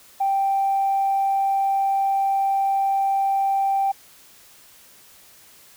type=tone; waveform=sine; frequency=784 Hz; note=G5; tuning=in tune; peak=-17 dBFS; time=0.2-3.92 s; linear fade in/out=10 ms; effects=tanh soft clip ceiling -13 dBFS + white hiss -50 dBFS RMS until 5.76 s